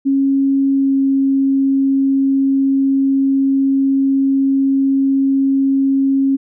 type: tone with pitch glide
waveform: sine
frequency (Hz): 273.3 to 271.6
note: C#4 to C#4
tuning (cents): -24 to -35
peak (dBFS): -11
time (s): 0.05-6.37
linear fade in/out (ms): 20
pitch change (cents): -11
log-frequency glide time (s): 0.74-0.95
effects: none